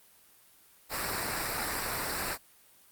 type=noise with comb filter; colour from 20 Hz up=pink; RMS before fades=-33 dBFS; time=0.89-2.38 s; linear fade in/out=50 ms; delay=0.31 ms; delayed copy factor=-0.7; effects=white hiss -60 dBFS RMS until 2.91 s + Opus 32 kbps